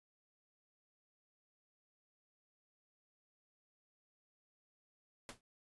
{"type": "noise with exponential decay", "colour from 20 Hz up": "pink", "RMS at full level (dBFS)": -44, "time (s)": [5.29, 5.41], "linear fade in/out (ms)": 1, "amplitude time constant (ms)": 25, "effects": ["resampled to 24000 Hz"]}